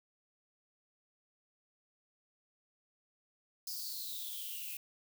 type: noise with high-pass filter sweep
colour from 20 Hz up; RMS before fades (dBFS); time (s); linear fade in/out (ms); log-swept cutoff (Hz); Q
violet; -42; 3.67-4.77; 2; 5100 to 2500; 10
effects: none